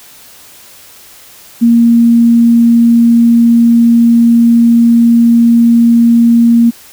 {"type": "tone", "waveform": "sine", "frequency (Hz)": 233.6, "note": "A#3", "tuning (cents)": 4, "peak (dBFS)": -3, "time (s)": [1.61, 6.71], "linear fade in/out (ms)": 20, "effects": ["white hiss -37 dBFS RMS until 6.92 s"]}